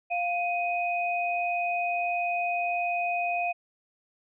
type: tone pair together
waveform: sine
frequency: 701.5 / 2500 Hz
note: F5 / D#7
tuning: +8 / +8 cents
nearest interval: octave + minor seventh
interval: 2200 cents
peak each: -27 / -30 dBFS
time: 0.1-3.53 s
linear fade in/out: 20 ms
effects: none